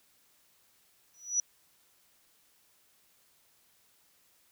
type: tone with exponential growth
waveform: sine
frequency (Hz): 5880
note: F#8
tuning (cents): -12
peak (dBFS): -22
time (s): 1.14-1.4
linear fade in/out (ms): 2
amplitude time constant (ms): 55
effects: white hiss -67 dBFS RMS until 4.51 s